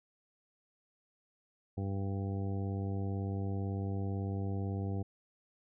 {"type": "harmonic tone", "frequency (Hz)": 98, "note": "G2", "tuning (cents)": 0, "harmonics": [1, 2, 3, 4, 5, 7, 8], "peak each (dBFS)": [-34, -40, -44, -46, -48, -51, -52], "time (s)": [1.77, 5.03], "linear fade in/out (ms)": 10, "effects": []}